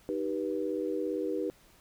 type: chord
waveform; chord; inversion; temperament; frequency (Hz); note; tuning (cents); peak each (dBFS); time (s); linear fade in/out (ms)
sine; Eb augmented; none; just; 311.1 / 388.9 / 486.1; Eb4 / G4 / B4; 0 / -14 / -28; -34; 0.09-1.5; 0
effects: pink hiss -61 dBFS RMS until 1.8 s